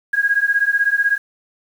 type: beating tone pair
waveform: sine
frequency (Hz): 1632 / 1648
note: G#6 / G#6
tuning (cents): -31 / -14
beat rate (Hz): 16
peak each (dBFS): -17 / -17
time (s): 0.13-1.18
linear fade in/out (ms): 10
effects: 7-bit